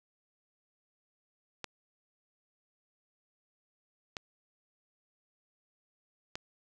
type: clicks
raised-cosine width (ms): 0.2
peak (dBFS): -20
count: 3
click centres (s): 1.643 / 4.168 / 6.355
effects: none